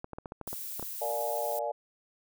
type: clicks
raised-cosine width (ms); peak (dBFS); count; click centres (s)
1; -25; 10; 0.044 / 0.133 / 0.185 / 0.258 / 0.321 / 0.413 / 0.476 / 0.53 / 0.796 / 0.827
type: noise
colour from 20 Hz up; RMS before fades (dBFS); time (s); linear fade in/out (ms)
violet; -39; 0.47-1.59; 2
type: chord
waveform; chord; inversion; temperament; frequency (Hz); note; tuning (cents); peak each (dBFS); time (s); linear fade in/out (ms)
sine; Bb dominant seventh; none; equal with one note detuned; 466.2 / 587.3 / 698.5 / 842.7; Bb4 / D5 / F5 / Ab5; 0 / 0 / 0 / +25; -38 / -33 / -36 / -36; 1.01-1.72; 10
effects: none